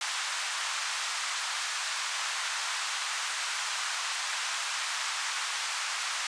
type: band-pass noise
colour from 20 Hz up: pink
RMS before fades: -33 dBFS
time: 0.01-6.27 s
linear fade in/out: 2 ms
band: 1000 to 8600 Hz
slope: 24 dB/octave
effects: resampled to 22050 Hz